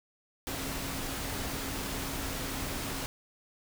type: tone in noise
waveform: sine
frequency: 271.6 Hz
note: C#4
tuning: 35 cents flat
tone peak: -43 dBFS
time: 0.47-3.06 s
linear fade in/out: 0 ms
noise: pink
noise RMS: -36 dBFS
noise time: 0.47-3.06 s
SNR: -10 dB
effects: none